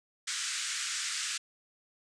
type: band-pass noise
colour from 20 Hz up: white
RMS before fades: -35 dBFS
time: 0.27-1.38 s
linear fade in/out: 10 ms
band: 1300 to 8400 Hz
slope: 48 dB/octave
effects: none